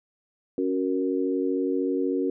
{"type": "chord", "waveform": "sine", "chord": "F# major", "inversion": "second", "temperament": "equal", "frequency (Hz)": [277.2, 370, 466.2], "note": ["C#4", "F#4", "A#4"], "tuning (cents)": [0, 0, 0], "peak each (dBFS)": [-26, -27, -29], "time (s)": [0.58, 2.3], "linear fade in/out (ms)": 2, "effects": []}